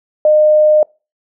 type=tone; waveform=sine; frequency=610 Hz; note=D#5; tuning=34 cents flat; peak=-6 dBFS; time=0.25-0.83 s; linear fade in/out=2 ms; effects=noise-tail reverb RT60 0.3 s tail -26 dB re dry